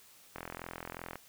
click train, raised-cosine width 0.5 ms, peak -25 dBFS, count 35, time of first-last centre 0.36-1.156 s, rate 42.7 Hz, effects white hiss -59 dBFS RMS until 1.28 s

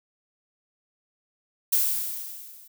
violet noise with level ramp, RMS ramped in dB -20 to -50 dBFS, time 1.72-2.68 s, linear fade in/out 10 ms, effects none

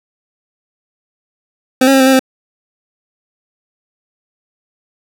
25% pulse tone with pitch steps, 258.6 / 271.5 / 267.5 / 261.2 / 266.3 / 261.6 Hz, C4 / C#4 / C4 / C4 / C4 / C4, -20 / -36 / +38 / -3 / +31 / 0 cents, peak -3 dBFS, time 1.81-2.194 s, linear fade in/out 5 ms, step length 64 ms, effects none

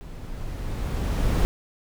brown noise with level ramp, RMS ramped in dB -39 to -19 dBFS, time 0.01-1.45 s, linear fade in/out 0 ms, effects none

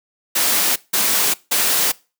white noise bursts, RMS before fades -17 dBFS, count 3, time 0.35-1.92 s, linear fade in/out 10 ms, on 410 ms, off 170 ms, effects noise-tail reverb RT60 0.3 s tail -22 dB re dry + high-pass 200 Hz 12 dB/octave

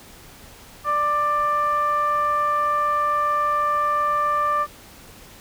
15% pulse tone with low-pass filter, 591 Hz, D5, 11 cents sharp, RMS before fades -21 dBFS, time 0.84-4.67 s, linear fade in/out 50 ms, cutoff 1300 Hz, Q 6.3, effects pink hiss -45 dBFS RMS until 5.4 s

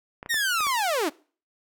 clicks, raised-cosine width 0.5 ms, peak -22 dBFS, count 5, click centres 0.229 / 0.261 / 0.343 / 0.606 / 0.668 s
sawtooth linear sweep, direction down, 1907 to 261.6 Hz, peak -19 dBFS, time 0.29-1.1 s, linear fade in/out 20 ms
effects noise-tail reverb RT60 0.4 s tail -22 dB re dry

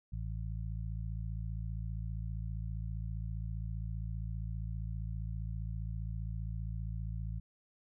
harmonic tone, 55.1 Hz, A1, 3 cents sharp, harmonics 1 / 2 / 3, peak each -38 / -40 / -46 dBFS, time 0.12-7.4 s, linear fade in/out 10 ms, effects none

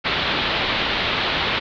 white low-pass noise, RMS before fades -22 dBFS, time 0.04-1.6 s, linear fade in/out 20 ms, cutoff 4000 Hz, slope 48 dB/octave, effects none

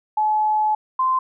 sine tone pair in turn, 856 / 1038.3 Hz, A5 / C6, -48 / -14 cents, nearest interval minor third, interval 334 cents, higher second, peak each -16 dBFS, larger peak neither, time 0.17-0.75 / 0.99-1.19 s, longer first, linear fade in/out 5 ms, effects none

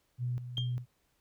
sine tone with tremolo, 123.1 Hz, B2, 5 cents flat, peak -30 dBFS, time 0.18-0.86 s, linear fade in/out 50 ms, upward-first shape square, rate 2.5 Hz, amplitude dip 65%
sine tone with exponential decay, 3200 Hz, G7, 35 cents sharp, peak -29 dBFS, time 0.57-0.76 s, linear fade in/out 2 ms, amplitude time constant 41 ms
effects tanh soft clip ceiling -22 dBFS + pink hiss -74 dBFS RMS until 1.2 s

